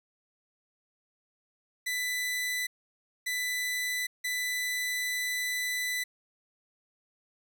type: tone bursts at uneven times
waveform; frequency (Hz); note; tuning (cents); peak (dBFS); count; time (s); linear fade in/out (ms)
sawtooth; 1992; B6; +14; -26; 3; 1.86-2.67 / 3.26-4.07 / 4.24-6.04; 10
effects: none